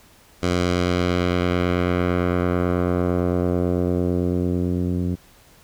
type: tone with low-pass filter sweep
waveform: 10% pulse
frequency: 89 Hz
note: F2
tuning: 33 cents sharp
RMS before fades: -21 dBFS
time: 0.42-5.16 s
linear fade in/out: 20 ms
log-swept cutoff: 6800 to 220 Hz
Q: 0.91
effects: pink hiss -52 dBFS RMS until 5.63 s